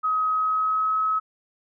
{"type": "tone with pitch glide", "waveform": "sine", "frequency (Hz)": [1267, 1283.2], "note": ["D#6", "E6"], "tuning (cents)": [31, -47], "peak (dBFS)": -20, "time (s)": [0.03, 1.2], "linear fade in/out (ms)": 20, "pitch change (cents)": 22, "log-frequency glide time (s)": [0.28, 0.98], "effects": []}